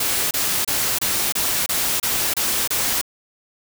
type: noise bursts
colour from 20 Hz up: white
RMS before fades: -21 dBFS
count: 9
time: 0-3.014 s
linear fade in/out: 5 ms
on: 310 ms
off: 28 ms
effects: none